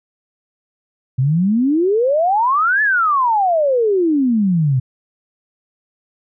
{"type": "exponential two-way sweep", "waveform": "sine", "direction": "up then down", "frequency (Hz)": [123.47, 1760, 123.47], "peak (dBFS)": -12, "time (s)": [1.18, 4.8], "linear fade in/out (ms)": 10, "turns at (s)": 2.82, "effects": []}